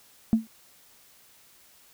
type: tone with exponential decay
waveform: sine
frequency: 223.4 Hz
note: A3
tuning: 27 cents sharp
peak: -12 dBFS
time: 0.33-0.47 s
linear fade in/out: 0 ms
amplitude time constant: 30 ms
effects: tanh soft clip ceiling -12 dBFS + white hiss -57 dBFS RMS until 1.93 s